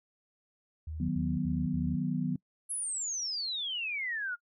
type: tone bursts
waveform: sine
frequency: 78.4 Hz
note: D#2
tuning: 14 cents sharp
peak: -36 dBFS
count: 4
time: 0.87-1.954 s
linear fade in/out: 5 ms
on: 220 ms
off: 68 ms
type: chord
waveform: sine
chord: B major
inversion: first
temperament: equal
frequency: 155.56 / 185 / 246.9 Hz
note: D#3 / F#3 / B3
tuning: 0 / 0 / 0 cents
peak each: -33 dBFS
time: 1-2.36 s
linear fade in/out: 5 ms
type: exponential sweep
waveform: sine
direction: down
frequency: 11000 to 1395 Hz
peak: -32 dBFS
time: 2.69-4.36 s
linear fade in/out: 20 ms
effects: noise-tail reverb RT60 0.1 s tail -24 dB re dry